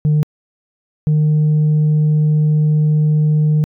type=tone pair in turn; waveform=sine; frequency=151 / 152.49 Hz; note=D3 / D#3; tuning=+48 / -35 cents; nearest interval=unison; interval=17 cents; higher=second; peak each=-8 dBFS; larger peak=neither; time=0.05-0.23 / 1.07-3.64 s; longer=second; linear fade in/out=0 ms; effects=tanh soft clip ceiling -9 dBFS